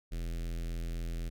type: tone with notch filter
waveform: square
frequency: 41.96 Hz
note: E1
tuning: 31 cents sharp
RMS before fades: -36 dBFS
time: 0.11-1.3 s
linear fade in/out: 20 ms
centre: 950 Hz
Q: 0.69
effects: none